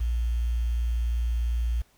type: tone with quantisation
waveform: sine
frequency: 58.6 Hz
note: A#1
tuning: 10 cents sharp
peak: -23 dBFS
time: 0-1.82 s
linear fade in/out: 10 ms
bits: 8
effects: pink hiss -63 dBFS RMS until 1.97 s